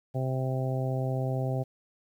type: harmonic tone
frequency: 130.81 Hz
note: C3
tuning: in tune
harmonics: 1 / 2 / 3 / 4 / 5 / 6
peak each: -28 / -38 / -38 / -37 / -37 / -41 dBFS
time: 0.14-1.64 s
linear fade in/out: 20 ms
effects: 10-bit